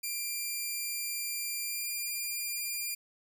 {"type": "tone with pitch glide", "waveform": "5% pulse", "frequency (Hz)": [2381, 2398], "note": ["D7", "D7"], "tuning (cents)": [23, 36], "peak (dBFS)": -24, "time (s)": [0.03, 2.95], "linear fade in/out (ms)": 10, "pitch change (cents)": 13, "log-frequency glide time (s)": [1.64, 1.87], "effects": []}